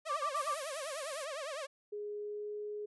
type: tone with vibrato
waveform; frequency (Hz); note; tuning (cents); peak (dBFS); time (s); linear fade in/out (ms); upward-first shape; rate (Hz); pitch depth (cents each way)
sawtooth; 587.3; D5; 0; -35; 0.05-1.67; 20; triangle; 9.9; 220
type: tone bursts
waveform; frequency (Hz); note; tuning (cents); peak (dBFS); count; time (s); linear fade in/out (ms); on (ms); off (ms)
sine; 1174; D6; -1; -32; 4; 0.09-0.547; 10; 82; 43
type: noise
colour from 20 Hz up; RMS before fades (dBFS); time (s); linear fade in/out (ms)
blue; -45; 0.35-1.25; 10
type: tone with pitch glide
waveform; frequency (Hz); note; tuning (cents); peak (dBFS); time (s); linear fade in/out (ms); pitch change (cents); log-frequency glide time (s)
sine; 415.5 to 418.1; G#4 to G#4; +1 to +12; -38; 1.92-2.86; 10; +11; 2.17-2.53
effects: resampled to 24000 Hz